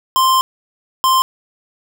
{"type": "tone bursts at uneven times", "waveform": "square", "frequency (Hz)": 1046.5, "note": "C6", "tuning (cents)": 0, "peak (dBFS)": -11, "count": 2, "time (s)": [[0.16, 0.41], [1.04, 1.22]], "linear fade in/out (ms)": 0, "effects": []}